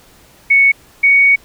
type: tone pair in turn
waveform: sine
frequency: 2217 / 2234 Hz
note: C#7 / C#7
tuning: 0 / +13 cents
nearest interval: unison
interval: 13 cents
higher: second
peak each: -6 dBFS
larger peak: neither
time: 0.5-0.72 / 1.03-1.36 s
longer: second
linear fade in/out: 10 ms
effects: pink hiss -46 dBFS RMS until 1.44 s